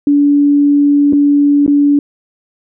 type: tone with dropouts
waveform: sine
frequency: 287.5 Hz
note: D4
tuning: 37 cents flat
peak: -6 dBFS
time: 0.07-1.99 s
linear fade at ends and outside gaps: 2 ms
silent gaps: 1.126-1.132 / 1.664-1.678 s
effects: none